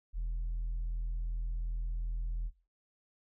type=tone; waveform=sine; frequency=41.35 Hz; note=E1; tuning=6 cents sharp; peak=-30 dBFS; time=0.13-2.51 s; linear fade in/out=50 ms; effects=noise-tail reverb RT60 0.3 s tail -18 dB re dry + tanh soft clip ceiling -31 dBFS